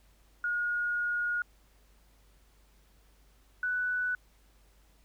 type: tone pair in turn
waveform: sine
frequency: 1438 / 1486.1 Hz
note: F#6 / F#6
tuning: -50 / +7 cents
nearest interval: minor second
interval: 57 cents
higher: second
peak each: -28 / -28 dBFS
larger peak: neither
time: 0.44-1.42 / 3.63-4.15 s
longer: first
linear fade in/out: 2 ms
effects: added 50 Hz sine -61 dBFS peak until 5.04 s + pink hiss -67 dBFS RMS until 5.04 s